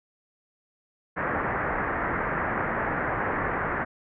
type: low-pass noise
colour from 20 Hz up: white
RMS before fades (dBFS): -28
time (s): 1.16-3.85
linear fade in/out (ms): 20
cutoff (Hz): 1900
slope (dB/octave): 48
effects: none